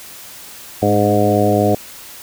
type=harmonic tone with a mistuned harmonic; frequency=103.83 Hz; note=G#2; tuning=in tune; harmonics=1 / 2 / 3 / 4 / 5 / 6 / 7; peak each=-19 / -19 / -19 / -19 / -19 / -19 / -19 dBFS; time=0.82-1.75 s; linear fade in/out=5 ms; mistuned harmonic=3; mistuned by=-29 cents; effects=white hiss -36 dBFS RMS until 2.22 s